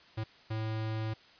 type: tone bursts at uneven times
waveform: square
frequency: 110 Hz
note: A2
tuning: in tune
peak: -33 dBFS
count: 2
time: 0.17-0.24 / 0.5-1.14 s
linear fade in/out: 10 ms
effects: white hiss -58 dBFS RMS until 1.39 s + resampled to 11025 Hz